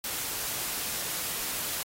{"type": "noise", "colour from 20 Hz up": "white", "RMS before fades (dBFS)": -33, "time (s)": [0.04, 1.83], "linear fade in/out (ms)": 2, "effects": ["AAC 48 kbps"]}